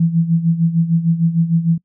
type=tone with tremolo; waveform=sine; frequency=166.3 Hz; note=E3; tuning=16 cents sharp; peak=-9 dBFS; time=0-1.78 s; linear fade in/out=5 ms; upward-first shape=sine; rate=6.6 Hz; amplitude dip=75%; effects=noise-tail reverb RT60 0.1 s tail -24 dB re dry